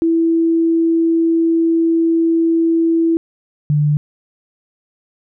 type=tone pair in turn; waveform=sine; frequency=330 / 148.19 Hz; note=E4 / D3; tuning=+2 / +16 cents; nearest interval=octave + major second; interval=1386 cents; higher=first; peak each=-11 dBFS; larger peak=neither; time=0.02-3.17 / 3.7-3.97 s; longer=first; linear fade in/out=0 ms; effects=none